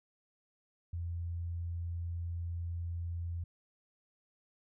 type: tone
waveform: sine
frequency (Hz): 85.4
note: F2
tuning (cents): -38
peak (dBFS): -35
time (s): 0.93-3.44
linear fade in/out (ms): 5
effects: none